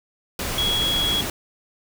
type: tone in noise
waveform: sine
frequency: 3332 Hz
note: G#7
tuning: 5 cents sharp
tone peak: -20 dBFS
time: 0.58-1.21 s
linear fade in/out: 2 ms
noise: pink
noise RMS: -27 dBFS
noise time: 0.39-1.3 s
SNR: +4 dB
effects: none